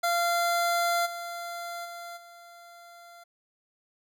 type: tone with level steps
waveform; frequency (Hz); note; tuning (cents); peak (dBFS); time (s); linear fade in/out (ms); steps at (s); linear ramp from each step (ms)
25% pulse; 690; F5; -21; -20 / -31 / -35 / -44; 0.03-3.24; 10; 1.05 / 1.84 / 2.16; 20
effects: none